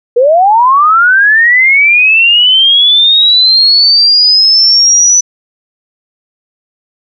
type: linear sweep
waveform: sine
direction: up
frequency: 462.3 to 5990 Hz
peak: -3 dBFS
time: 0.16-5.21 s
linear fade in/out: 10 ms
effects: none